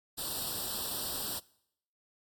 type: noise with comb filter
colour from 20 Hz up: white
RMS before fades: -36 dBFS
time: 0.17-1.4 s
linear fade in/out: 20 ms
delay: 0.23 ms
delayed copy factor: +0.95
effects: noise-tail reverb RT60 0.7 s tail -22 dB re dry + AAC 64 kbps